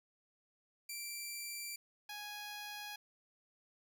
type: tone pair in turn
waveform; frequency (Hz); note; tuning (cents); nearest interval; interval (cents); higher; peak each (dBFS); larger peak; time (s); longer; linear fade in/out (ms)
10% pulse; 2349 / 830.5; D7 / G#5; 0 / 0; octave + tritone; 1800; first; -33 / -36; first; 0.89-1.76 / 2.09-2.96; neither; 5
effects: none